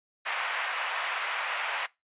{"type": "band-pass noise", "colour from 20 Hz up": "white", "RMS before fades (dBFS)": -32, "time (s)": [0.25, 1.87], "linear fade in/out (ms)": 20, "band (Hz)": [710, 2600], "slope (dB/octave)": 24, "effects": ["noise-tail reverb RT60 0.2 s tail -21 dB re dry", "resampled to 8000 Hz"]}